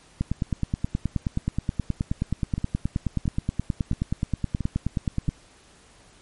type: two click trains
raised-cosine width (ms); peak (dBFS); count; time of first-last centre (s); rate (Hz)
5; -15 / -11; 5 / 49; 2.58-5.283 / 0.21-5.289; 1.48 / 9.45
effects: pink hiss -54 dBFS RMS until 6.21 s + MP3 48 kbps